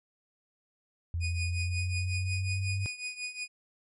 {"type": "linear sweep", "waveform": "sine", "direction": "up", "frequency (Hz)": [84.3, 98], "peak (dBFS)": -29, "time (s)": [1.14, 2.86], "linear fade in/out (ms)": 0}
{"type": "tone with tremolo", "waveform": "sawtooth", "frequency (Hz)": 2474, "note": "D#7", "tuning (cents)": -10, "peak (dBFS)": -29, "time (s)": [1.2, 3.48], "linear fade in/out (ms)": 50, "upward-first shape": "triangle", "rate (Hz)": 5.5, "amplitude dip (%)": 85}
{"effects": ["resampled to 24000 Hz"]}